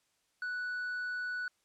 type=tone with tanh clipping; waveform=sine; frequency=1480 Hz; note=F#6; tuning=in tune; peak=-35 dBFS; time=0.42-1.48 s; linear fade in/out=2 ms; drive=3 dB; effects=white hiss -75 dBFS RMS until 1.64 s + low-pass 9000 Hz 12 dB/octave